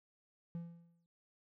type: tone with exponential decay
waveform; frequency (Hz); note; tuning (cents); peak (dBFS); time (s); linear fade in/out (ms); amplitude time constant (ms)
triangle; 169.6; E3; +50; -36; 0.55-1.06; 0; 110
effects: none